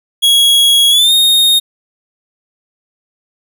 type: tone with pitch glide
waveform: 45% pulse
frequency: 3322 to 3707 Hz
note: G#7 to A#7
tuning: 0 to -10 cents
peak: -6 dBFS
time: 0.22-1.6 s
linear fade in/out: 20 ms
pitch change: +190 cents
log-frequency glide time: 0.9-1.13 s
effects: none